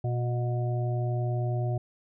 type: harmonic tone with a mistuned harmonic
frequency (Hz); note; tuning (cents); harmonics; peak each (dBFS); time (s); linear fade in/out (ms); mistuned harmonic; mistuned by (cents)
121.1; B2; -34; 1 / 3 / 5 / 6; -26 / -37 / -38 / -39; 0.04-1.78; 5; 5; +33
effects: none